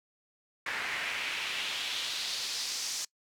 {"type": "noise with band-pass filter sweep", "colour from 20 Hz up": "pink", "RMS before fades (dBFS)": -35, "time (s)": [0.66, 3.05], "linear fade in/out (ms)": 5, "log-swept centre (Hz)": [1800, 6000], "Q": 2.1, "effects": ["noise-tail reverb RT60 0.1 s tail -24 dB re dry"]}